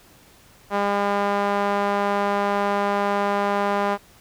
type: tone with band-pass filter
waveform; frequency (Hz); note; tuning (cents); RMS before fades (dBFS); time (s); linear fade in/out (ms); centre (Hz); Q
sawtooth; 202; G#3; -48; -22; 0.7-3.98; 50; 900; 1.3
effects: pink hiss -52 dBFS RMS until 4.2 s